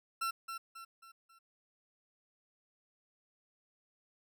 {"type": "tone with echo", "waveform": "40% pulse", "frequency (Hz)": 1351, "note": "E6", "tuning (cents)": 42, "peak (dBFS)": -32, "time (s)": [0.21, 0.31], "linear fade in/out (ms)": 10, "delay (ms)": 270, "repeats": 4, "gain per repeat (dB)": -7, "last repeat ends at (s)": 1.39, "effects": []}